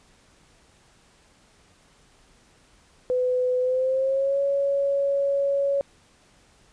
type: tone with pitch glide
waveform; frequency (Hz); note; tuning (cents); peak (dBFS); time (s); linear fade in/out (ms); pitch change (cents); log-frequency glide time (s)
sine; 503 to 558.1; B4 to C#5; +32 to +12; -20; 3.1-5.81; 0; +180; 3.6-4.4
effects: pink hiss -58 dBFS RMS until 6.72 s + resampled to 22050 Hz